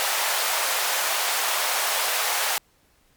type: high-pass noise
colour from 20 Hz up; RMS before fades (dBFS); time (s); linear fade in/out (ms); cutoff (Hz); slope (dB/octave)
pink; -24; 0-2.58; 0; 630; 24
effects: pink hiss -62 dBFS RMS until 3.16 s + MP3 96 kbps